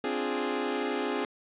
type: chord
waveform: sawtooth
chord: D half-diminished seventh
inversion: third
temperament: equal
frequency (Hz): 261.6 / 293.7 / 349.2 / 415.3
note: C4 / D4 / F4 / Ab4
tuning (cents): 0 / 0 / 0 / 0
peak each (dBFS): -30 / -32 / -32 / -28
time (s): 0.04-1.25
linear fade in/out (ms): 2
effects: resampled to 8000 Hz + 10-bit